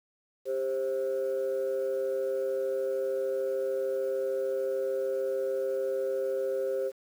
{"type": "tone pair together", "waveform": "sine", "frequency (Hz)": [396.6, 530], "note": ["G4", "C5"], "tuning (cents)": [20, 22], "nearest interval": "perfect fourth", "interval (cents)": 502, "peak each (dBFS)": [-30, -28], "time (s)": [0.45, 6.92], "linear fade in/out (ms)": 50, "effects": ["tanh soft clip ceiling -23 dBFS", "9-bit"]}